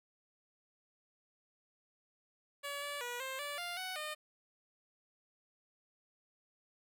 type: tone with pitch steps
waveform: 10% pulse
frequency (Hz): 569 / 576 / 484.5 / 528 / 579 / 700 / 745 / 609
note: C#5 / D5 / B4 / C5 / D5 / F5 / F#5 / D#5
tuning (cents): +45 / -34 / -33 / +16 / -25 / +4 / +12 / -37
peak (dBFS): -31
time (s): 2.63-4.15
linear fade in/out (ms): 20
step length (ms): 190
effects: none